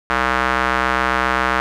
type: tone with band-pass filter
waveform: square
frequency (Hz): 63.7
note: C2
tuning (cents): -46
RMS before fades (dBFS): -18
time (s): 0.1-1.6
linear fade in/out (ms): 0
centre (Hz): 1400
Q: 1.9
effects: none